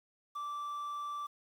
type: tone with quantisation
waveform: triangle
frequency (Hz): 1168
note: D6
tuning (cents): -10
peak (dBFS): -35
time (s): 0.35-1.27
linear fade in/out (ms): 10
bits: 10
effects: none